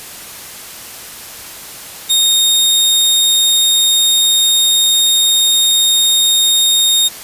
sawtooth tone, 3702 Hz, A#7, 13 cents flat, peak -6 dBFS, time 2.09-7.09 s, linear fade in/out 20 ms, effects white hiss -31 dBFS RMS until 7.23 s + resampled to 32000 Hz

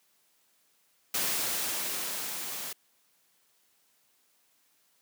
white noise with level ramp, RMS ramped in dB -29 to -38 dBFS, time 1.14-2.73 s, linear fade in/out 5 ms, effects white hiss -69 dBFS RMS until 5.01 s + high-pass 150 Hz 12 dB/octave

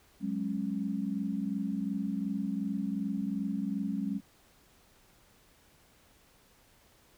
sine chord, F# suspended second, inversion none, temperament equal with one note detuned, 185 / 207.7 / 273.5 Hz, F#3 / G#3 / C#4, 0 / 0 / -23 cents, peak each -36 / -33 / -36 dBFS, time 0.2-4.21 s, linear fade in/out 50 ms, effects pink hiss -63 dBFS RMS until 7.17 s

